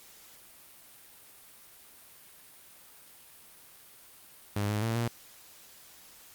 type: tone with pitch steps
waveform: sawtooth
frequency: 102.3 / 105.3 / 113.7 / 117.6 Hz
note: G#2 / G#2 / A#2 / A#2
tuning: -26 / +24 / -43 / +16 cents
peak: -24 dBFS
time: 4.56-5.08 s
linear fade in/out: 5 ms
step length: 130 ms
effects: white hiss -54 dBFS RMS until 6.34 s + Opus 48 kbps